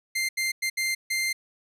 sawtooth tone bursts at uneven times, 2093 Hz, C7, in tune, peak -21 dBFS, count 5, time 0.15-0.29 / 0.37-0.52 / 0.62-0.7 / 0.77-0.95 / 1.1-1.33 s, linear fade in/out 10 ms, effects resampled to 32000 Hz

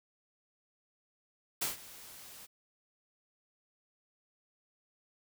white noise with ADSR envelope, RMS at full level -32 dBFS, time 1.61-2.47 s, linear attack 12 ms, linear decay 140 ms, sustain -19 dB, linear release 23 ms, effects none

